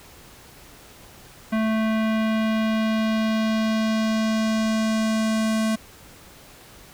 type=tone with low-pass filter sweep; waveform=square; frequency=220 Hz; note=A3; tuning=in tune; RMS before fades=-22 dBFS; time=1.52-5.76 s; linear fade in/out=10 ms; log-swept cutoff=2200 to 10000 Hz; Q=1.1; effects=pink hiss -47 dBFS RMS until 6.93 s